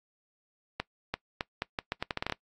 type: accelerating click train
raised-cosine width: 0.3 ms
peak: -14 dBFS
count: 13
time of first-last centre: 0.8-2.323 s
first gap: 340 ms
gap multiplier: 0.79
effects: noise-tail reverb RT60 0.1 s tail -21 dB re dry + AAC 64 kbps